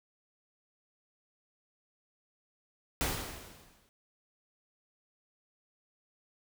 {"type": "noise with exponential decay", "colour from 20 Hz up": "pink", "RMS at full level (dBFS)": -30, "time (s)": [3.01, 3.89], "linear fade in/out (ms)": 0, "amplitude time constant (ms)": 190, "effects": []}